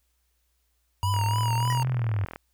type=tone with vibrato; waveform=square; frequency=955 Hz; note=A#5; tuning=42 cents sharp; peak=-28 dBFS; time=1.03-1.83 s; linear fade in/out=0 ms; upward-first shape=triangle; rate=3.4 Hz; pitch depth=86 cents each way
type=linear two-way sweep; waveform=sine; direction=up then down; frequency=96.3 to 129.4 to 96.3 Hz; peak=-23 dBFS; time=1.03-2.25 s; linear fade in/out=5 ms; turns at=1.89 s
type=click train; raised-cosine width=0.5 ms; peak=-22 dBFS; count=51; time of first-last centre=1.14-2.36 s; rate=41 Hz
type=tone with exponential decay; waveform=square; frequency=1907 Hz; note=A#6; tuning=39 cents sharp; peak=-29 dBFS; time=1.7-1.81 s; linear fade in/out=1 ms; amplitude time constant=22 ms
effects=added 60 Hz sine -70 dBFS peak until 2.53 s + white hiss -74 dBFS RMS until 2.53 s